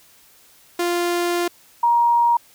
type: tone pair in turn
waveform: sawtooth / sine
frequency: 348.5 / 944.2 Hz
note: F4 / A#5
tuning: -4 / +22 cents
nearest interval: octave + perfect fourth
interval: 1726 cents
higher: second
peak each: -15 / -13 dBFS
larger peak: second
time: 0.79-1.48 / 1.83-2.37 s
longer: first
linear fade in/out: 5 ms
effects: white hiss -52 dBFS RMS until 2.54 s